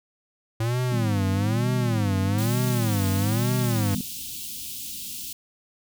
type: tone with vibrato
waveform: square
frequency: 110 Hz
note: A2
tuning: in tune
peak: -23 dBFS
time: 0.6-3.95 s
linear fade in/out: 5 ms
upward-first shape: sine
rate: 1.1 Hz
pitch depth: 240 cents each way
type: chord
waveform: sine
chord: Eb augmented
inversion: none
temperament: equal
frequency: 155.56 / 196 / 246.9 Hz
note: Eb3 / G3 / B3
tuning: 0 / 0 / 0 cents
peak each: -33 / -29 / -30 dBFS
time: 0.92-4.01 s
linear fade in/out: 2 ms
type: band-stop noise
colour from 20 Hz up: white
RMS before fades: -35 dBFS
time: 2.38-5.33 s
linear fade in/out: 5 ms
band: 310 to 2700 Hz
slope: 48 dB/octave
effects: none